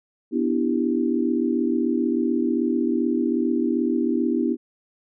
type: chord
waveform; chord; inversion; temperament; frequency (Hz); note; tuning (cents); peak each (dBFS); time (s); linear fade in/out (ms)
sine; E minor seventh; second; equal; 246.9 / 293.7 / 329.6 / 392; B3 / D4 / E4 / G4; 0 / 0 / 0 / 0; -23 / -26 / -24 / -28; 0.31-4.57; 50
effects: none